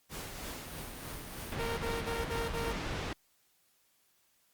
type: noise with tremolo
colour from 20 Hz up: pink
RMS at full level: -41 dBFS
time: 0.09-1.57 s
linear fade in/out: 50 ms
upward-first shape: triangle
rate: 3.2 Hz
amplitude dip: 40%
type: low-pass noise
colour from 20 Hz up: pink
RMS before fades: -37 dBFS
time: 1.52-3.13 s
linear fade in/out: 2 ms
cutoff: 4000 Hz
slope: 12 dB/octave
type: tone bursts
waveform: sawtooth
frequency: 462 Hz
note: A#4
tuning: 16 cents flat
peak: -31 dBFS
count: 5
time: 1.58-2.732 s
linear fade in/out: 20 ms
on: 200 ms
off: 38 ms
effects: white hiss -71 dBFS RMS until 4.53 s + Opus 48 kbps